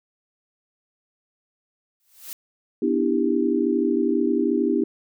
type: noise with exponential growth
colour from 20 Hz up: blue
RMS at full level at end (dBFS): -32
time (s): 2-2.33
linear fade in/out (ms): 0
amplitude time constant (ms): 70
type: chord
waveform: sine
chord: E minor seventh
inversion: second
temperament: just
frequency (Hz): 247.2 / 296.7 / 329.6 / 395.6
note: B3 / D4 / E4 / G4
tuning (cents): +2 / +18 / 0 / +16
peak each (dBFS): -24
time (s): 2.82-4.84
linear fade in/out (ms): 5
effects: none